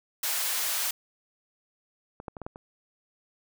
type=high-pass noise; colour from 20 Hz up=white; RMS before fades=-29 dBFS; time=0.23-0.91 s; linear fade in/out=5 ms; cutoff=740 Hz; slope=12 dB/octave
type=clicks; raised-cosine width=1 ms; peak=-26 / -21 / -25 / -23 / -21 / -28 dBFS; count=6; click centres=2.201 / 2.282 / 2.368 / 2.417 / 2.465 / 2.559 s
effects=none